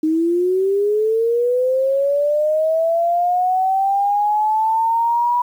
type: linear sweep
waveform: sine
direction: up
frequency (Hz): 309 to 976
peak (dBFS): -14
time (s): 0.03-5.42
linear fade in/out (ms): 5
effects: 8-bit

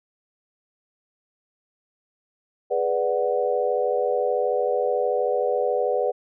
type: chord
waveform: sine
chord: G# half-diminished seventh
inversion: none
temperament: equal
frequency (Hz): 415.3 / 493.9 / 587.3 / 740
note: G#4 / B4 / D5 / F#5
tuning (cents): 0 / 0 / 0 / 0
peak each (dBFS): -27 / -23 / -26 / -28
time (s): 2.7-6.12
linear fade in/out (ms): 20
effects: none

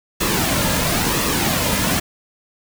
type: noise with flanger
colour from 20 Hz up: pink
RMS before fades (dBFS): -19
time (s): 0.2-2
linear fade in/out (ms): 10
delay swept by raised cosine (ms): 1.3 to 2.7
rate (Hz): 0.98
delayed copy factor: -0.55
effects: none

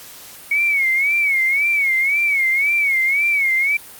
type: tone with vibrato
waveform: sine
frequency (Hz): 2217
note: C#7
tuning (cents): 0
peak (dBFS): -14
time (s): 0.51-3.77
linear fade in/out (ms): 5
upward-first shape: sine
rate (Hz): 1.9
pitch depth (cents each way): 110
effects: white hiss -39 dBFS RMS until 3.99 s + Opus 48 kbps

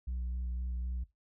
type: tone with vibrato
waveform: sine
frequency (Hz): 61.4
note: B1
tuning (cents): -9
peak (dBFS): -31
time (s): 0.07-1.04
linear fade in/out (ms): 10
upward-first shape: square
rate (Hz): 3.9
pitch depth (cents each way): 16
effects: noise-tail reverb RT60 0.2 s tail -19 dB re dry + tanh soft clip ceiling -32 dBFS

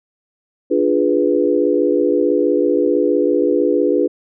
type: chord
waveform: sine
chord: D diminished seventh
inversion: none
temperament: equal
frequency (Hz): 293.7 / 349.2 / 415.3 / 493.9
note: D4 / F4 / Ab4 / Cb5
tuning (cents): 0 / 0 / 0 / 0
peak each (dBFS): -18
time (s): 0.7-4.08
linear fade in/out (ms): 20
effects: none

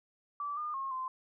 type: tone with pitch steps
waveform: sine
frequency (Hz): 1159 / 1212 / 1079 / 1037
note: D6 / D#6 / C#6 / C6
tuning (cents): -23 / -46 / -47 / -16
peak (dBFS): -34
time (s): 0.4-1.08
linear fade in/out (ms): 2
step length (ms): 170
effects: none

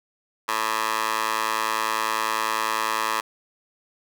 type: tone with high-pass filter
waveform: 15% pulse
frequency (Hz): 110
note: A2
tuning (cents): 0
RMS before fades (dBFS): -25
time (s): 0.48-3.21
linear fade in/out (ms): 10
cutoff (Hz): 1000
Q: 1.8
effects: none

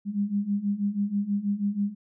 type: beating tone pair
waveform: sine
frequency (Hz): 199.1 / 205.3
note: G3 / G#3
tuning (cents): +27 / -20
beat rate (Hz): 6.2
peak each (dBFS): -29 / -26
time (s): 0.05-1.95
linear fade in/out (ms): 50
effects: none

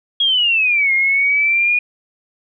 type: exponential two-way sweep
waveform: sine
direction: down then up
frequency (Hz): 3317 to 2127 to 2456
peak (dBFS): -12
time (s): 0.2-1.79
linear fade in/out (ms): 5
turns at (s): 0.93
effects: none

